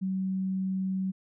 sine tone with vibrato, 189.4 Hz, F#3, 41 cents sharp, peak -27 dBFS, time 0.01-1.12 s, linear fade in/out 20 ms, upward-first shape square, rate 20 Hz, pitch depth 8 cents each way, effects none

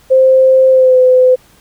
sine tone with pitch glide, 523.3 to 509 Hz, C5 to C5, 0 to -48 cents, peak -4 dBFS, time 0.1-1.36 s, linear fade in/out 20 ms, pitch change -48 cents, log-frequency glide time 0.7-0.98 s, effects pink hiss -47 dBFS RMS until 1.6 s

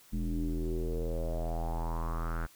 square tone with low-pass filter sweep, 41.2 Hz, E1, in tune, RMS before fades -33 dBFS, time 0.12-2.47 s, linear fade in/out 20 ms, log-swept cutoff 230 to 1500 Hz, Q 5.9, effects white hiss -59 dBFS RMS until 2.55 s

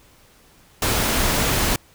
pink noise, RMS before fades -20 dBFS, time 0.82-1.76 s, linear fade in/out 2 ms, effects pink hiss -53 dBFS RMS until 1.94 s

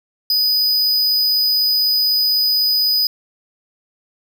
square tone, 4978 Hz, D#8, in tune, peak -14 dBFS, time 0.3-3.07 s, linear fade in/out 2 ms, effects none

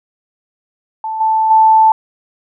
sine tone with level steps, 880 Hz, A5, in tune, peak -18 / -10 / -5 dBFS, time 1.04-1.92 s, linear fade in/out 2 ms, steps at 1.2 / 1.5 s, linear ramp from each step 10 ms, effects none

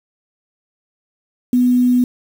sine tone with quantisation, 247.7 Hz, B3, 5 cents sharp, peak -10 dBFS, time 1.53-2.04 s, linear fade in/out 2 ms, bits 6, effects none

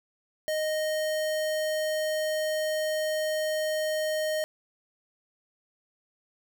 square tone, 620 Hz, D#5, 6 cents flat, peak -27 dBFS, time 0.48-4.44 s, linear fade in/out 0 ms, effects none

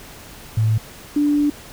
sine tone pair in turn, 110 / 292.6 Hz, A2 / D4, 0 / -6 cents, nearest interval octave + perfect fourth, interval 1694 cents, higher second, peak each -14 dBFS, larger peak neither, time 0.57-0.78 / 1.16-1.5 s, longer second, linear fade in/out 5 ms, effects pink hiss -40 dBFS RMS until 1.72 s

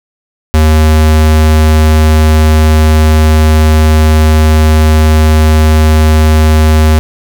square tone, 77.9 Hz, D#2, 3 cents sharp, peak -4 dBFS, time 0.54-6.99 s, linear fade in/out 0 ms, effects none

